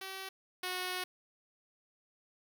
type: tone pair in turn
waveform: 5% pulse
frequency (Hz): 383.1 / 365.9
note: G4 / F#4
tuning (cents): -40 / -19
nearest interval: minor second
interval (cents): 79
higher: first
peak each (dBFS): -30 / -24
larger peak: second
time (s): 0.01-0.29 / 0.63-1.04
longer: second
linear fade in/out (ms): 5
effects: none